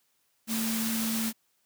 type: tone in noise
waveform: sine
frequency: 224.5 Hz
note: A3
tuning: 35 cents sharp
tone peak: -29 dBFS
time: 0.47-1.33 s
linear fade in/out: 50 ms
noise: white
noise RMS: -33 dBFS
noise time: 0.47-1.33 s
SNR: +1 dB
effects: white hiss -72 dBFS RMS until 1.65 s + high-pass 80 Hz 12 dB/octave